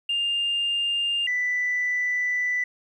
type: tone pair in turn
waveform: sine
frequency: 2806 / 1983.1 Hz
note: F7 / B6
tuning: +8 / +7 cents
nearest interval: tritone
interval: 601 cents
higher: first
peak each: -21 dBFS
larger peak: neither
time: 0.09-1.27 / 1.27-2.64 s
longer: second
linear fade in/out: 5 ms
effects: tanh soft clip ceiling -18 dBFS + 10-bit